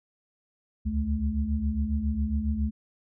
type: tone cluster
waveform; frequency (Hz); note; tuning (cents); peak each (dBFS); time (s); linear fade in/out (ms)
sine; 68.7 / 76 / 215.6; C#2 / D#2 / A3; -15 / -40 / -35; -29; 0.85-2.71; 20
effects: none